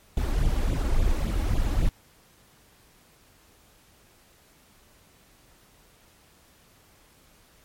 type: noise with flanger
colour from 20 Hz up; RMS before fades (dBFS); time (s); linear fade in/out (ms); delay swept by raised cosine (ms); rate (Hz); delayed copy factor
brown; -23; 0.17-1.89; 2; 0.27 to 3.67; 3.6; +0.8
effects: pink hiss -58 dBFS RMS until 7.64 s + MP3 64 kbps